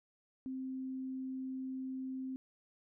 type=tone; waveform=sine; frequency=261.6 Hz; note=C4; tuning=in tune; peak=-38 dBFS; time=0.46-2.36 s; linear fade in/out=0 ms; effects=none